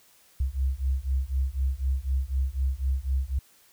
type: beating tone pair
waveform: sine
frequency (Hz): 64.5 / 68.5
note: C2 / C#2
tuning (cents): -24 / -20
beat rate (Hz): 4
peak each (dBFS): -27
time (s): 0.4-3.39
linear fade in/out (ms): 5
effects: white hiss -59 dBFS RMS until 3.72 s